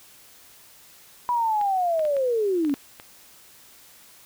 sine linear sweep, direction down, 985 to 268.5 Hz, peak -20 dBFS, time 1.29-2.74 s, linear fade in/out 0 ms
clicks, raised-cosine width 0.3 ms, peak -24 dBFS, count 8, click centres 1.613 / 1.994 / 2.052 / 2.167 / 2.649 / 2.696 / 2.743 / 2.999 s
effects white hiss -51 dBFS RMS until 4.25 s

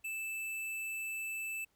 sine tone with hard clipping, 2637 Hz, E7, in tune, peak -38 dBFS, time 0.04-1.65 s, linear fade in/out 10 ms, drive 18 dB, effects pink hiss -75 dBFS RMS until 1.75 s

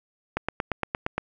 click train, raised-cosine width 0.5 ms, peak -10 dBFS, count 8, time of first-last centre 0.37-1.18 s, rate 8.64 Hz, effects none

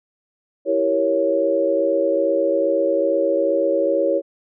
sine chord, E diminished seventh, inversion none, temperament equal, 329.6 / 392 / 466.2 / 554.4 Hz, E4 / G4 / Bb4 / Db5, 0 / 0 / 0 / 0 cents, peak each -23 / -24 / -24 / -18 dBFS, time 0.65-4.22 s, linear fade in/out 50 ms, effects none

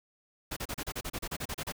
pink noise bursts, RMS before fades -36 dBFS, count 14, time 0.51-1.723 s, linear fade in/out 10 ms, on 56 ms, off 33 ms, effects none

